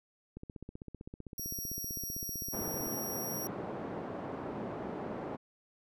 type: click train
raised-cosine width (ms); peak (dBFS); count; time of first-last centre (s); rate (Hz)
3; -31; 40; 0.37-2.87; 15.6
type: tone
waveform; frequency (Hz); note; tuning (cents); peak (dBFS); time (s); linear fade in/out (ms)
10% pulse; 5670; F8; +25; -32; 1.38-3.47; 2
type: band-pass noise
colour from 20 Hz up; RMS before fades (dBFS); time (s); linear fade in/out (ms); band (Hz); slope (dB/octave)
pink; -40; 2.52-5.37; 20; 190 to 810; 12
effects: none